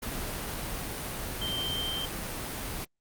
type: tone in noise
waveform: sine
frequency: 3136 Hz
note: G7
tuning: in tune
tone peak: -31 dBFS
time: 1.41-2.06 s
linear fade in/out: 10 ms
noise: pink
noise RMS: -35 dBFS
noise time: 0.02-2.85 s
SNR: +1 dB
effects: Opus 32 kbps